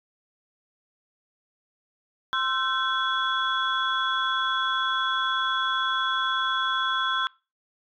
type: tone cluster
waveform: sine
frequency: 1048 / 1338 / 1540 / 3379 Hz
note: C6 / E6 / G6 / G#7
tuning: +2 / +25 / -31 / +29 cents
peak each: -28 dBFS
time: 2.33-7.27 s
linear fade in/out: 0 ms
effects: noise-tail reverb RT60 0.3 s tail -23 dB re dry + tanh soft clip ceiling -13 dBFS